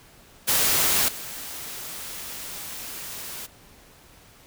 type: noise with level steps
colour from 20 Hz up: white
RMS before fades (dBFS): -21 / -36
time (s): 0.47-3.47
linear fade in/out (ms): 20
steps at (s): 1.08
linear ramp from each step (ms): 5
effects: pink hiss -52 dBFS RMS until 4.46 s